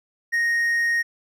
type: tone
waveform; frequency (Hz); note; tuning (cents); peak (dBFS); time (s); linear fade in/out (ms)
triangle; 1864.7; A#6; 0; -17; 0.32-1.03; 20
effects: none